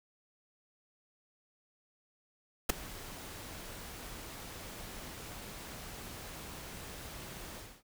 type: noise with ADSR envelope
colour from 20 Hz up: pink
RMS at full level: -23 dBFS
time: 2.69-7.83 s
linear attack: 9 ms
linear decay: 7 ms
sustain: -23 dB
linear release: 280 ms
effects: none